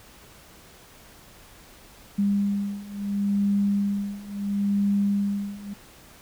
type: beating tone pair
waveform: sine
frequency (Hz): 200.8 / 201.53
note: G3 / G3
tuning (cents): +42 / +48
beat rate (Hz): 0.73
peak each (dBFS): -26 / -24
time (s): 2.18-5.74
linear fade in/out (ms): 10
effects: pink hiss -50 dBFS RMS until 6.21 s